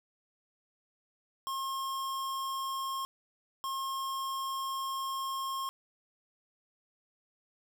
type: tone bursts at uneven times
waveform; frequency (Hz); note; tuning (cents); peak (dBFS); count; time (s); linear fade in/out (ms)
square; 1074; C6; +45; -34; 2; 1.47-3.05 / 3.64-5.69; 0
effects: none